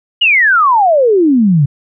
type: exponential sweep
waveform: sine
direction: down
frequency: 2961 to 133.6 Hz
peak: -6 dBFS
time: 0.21-1.66 s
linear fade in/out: 10 ms
effects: none